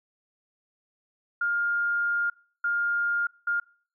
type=tone bursts at uneven times; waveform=sine; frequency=1410 Hz; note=F6; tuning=16 cents sharp; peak=-23 dBFS; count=3; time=1.41-2.3 / 2.64-3.27 / 3.47-3.6 s; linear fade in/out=5 ms; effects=noise-tail reverb RT60 0.5 s tail -25 dB re dry